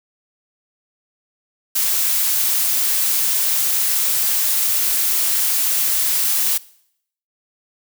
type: noise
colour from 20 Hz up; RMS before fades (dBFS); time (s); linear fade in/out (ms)
blue; -18; 1.75-6.58; 10
effects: noise-tail reverb RT60 0.7 s tail -21 dB re dry